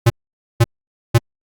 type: tone bursts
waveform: square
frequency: 117 Hz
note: A#2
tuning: 7 cents sharp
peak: -8 dBFS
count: 3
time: 0.06-1.183 s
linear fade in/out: 10 ms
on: 41 ms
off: 500 ms
effects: Opus 48 kbps